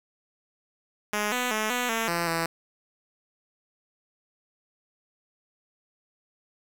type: tone with pitch steps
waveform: 5% pulse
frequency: 209.1 / 248.3 / 216 / 246.6 / 226 / 170.5 / 165.6 Hz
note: G#3 / B3 / A3 / B3 / A3 / F3 / E3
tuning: +12 / +9 / -32 / -2 / +47 / -41 / +8 cents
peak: -14 dBFS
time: 1.13-2.46 s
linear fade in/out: 2 ms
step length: 190 ms
effects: 8-bit